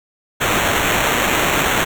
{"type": "noise with sample-and-hold", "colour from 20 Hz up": "blue", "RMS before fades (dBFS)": -17, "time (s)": [0.4, 1.85], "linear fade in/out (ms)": 20, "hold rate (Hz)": 4900, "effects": []}